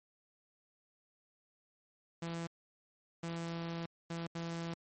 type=tone bursts at uneven times; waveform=sawtooth; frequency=167.6 Hz; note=E3; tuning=29 cents sharp; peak=-34 dBFS; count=4; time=2.22-2.47 / 3.23-3.86 / 4.1-4.27 / 4.35-4.74 s; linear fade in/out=5 ms; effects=MP3 32 kbps